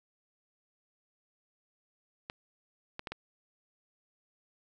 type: clicks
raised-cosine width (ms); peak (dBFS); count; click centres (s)
0.3; -22; 4; 2.299 / 2.994 / 3.072 / 3.12
effects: none